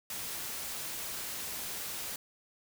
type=noise; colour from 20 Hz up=white; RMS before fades=-39 dBFS; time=0.1-2.16 s; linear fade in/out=2 ms; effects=none